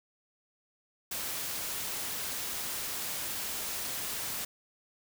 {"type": "noise", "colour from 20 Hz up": "white", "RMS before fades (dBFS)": -36, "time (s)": [1.11, 4.45], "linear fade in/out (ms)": 5, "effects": []}